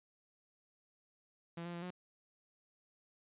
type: tone with pitch steps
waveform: sawtooth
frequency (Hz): 169.1 / 173.4 / 171.4 / 180.4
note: E3 / F3 / F3 / F#3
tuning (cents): +44 / -12 / -32 / -44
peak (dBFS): -38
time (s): 1.57-1.906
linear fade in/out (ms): 5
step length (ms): 84
effects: resampled to 8000 Hz